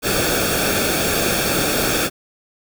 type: noise with comb filter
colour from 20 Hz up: pink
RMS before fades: -19 dBFS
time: 0.02-2.1 s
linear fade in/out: 50 ms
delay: 1 ms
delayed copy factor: -0.7
effects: none